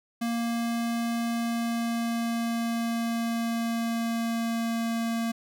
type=tone with pitch glide; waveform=square; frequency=233.1 to 229.6 Hz; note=A#3 to A#3; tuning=0 to -26 cents; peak=-27 dBFS; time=0.21-5.32 s; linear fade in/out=10 ms; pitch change=-26 cents; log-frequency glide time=1.26-4.88 s; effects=none